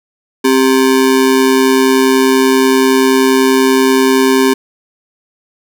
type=ring-modulated tone; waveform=square; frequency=329.6 Hz; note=E4; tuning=in tune; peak=-5 dBFS; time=0.44-4.54 s; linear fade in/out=10 ms; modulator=65.2 Hz; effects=none